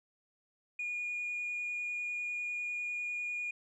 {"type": "tone with vibrato", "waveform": "sine", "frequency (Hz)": 2440, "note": "D#7", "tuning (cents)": -34, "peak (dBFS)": -33, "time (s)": [0.79, 3.51], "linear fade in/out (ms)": 5, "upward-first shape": "sine", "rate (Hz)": 10, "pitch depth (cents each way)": 10, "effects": ["tanh soft clip ceiling -31 dBFS"]}